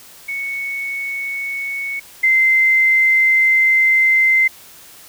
sine tone pair in turn, 2217 / 2076 Hz, C#7 / C7, 0 / -14 cents, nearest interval minor second, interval 114 cents, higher first, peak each -21 / -10 dBFS, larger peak second, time 0.28-2 / 2.23-4.48 s, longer second, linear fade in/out 10 ms, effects white hiss -42 dBFS RMS until 5.08 s

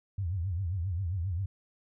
sine tone with vibrato, 90.4 Hz, F#2, 40 cents flat, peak -29 dBFS, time 0.18-1.46 s, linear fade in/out 5 ms, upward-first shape triangle, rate 7.5 Hz, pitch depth 220 cents each way, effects none

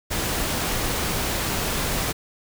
pink noise, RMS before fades -25 dBFS, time 0.1-2.13 s, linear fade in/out 20 ms, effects none

